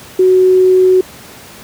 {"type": "tone", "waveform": "sine", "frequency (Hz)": 371.3, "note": "F#4", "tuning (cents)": 6, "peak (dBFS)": -5, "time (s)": [0.19, 1.01], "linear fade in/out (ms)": 5, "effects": ["pink hiss -35 dBFS RMS until 1.63 s", "high-pass 80 Hz 12 dB/octave"]}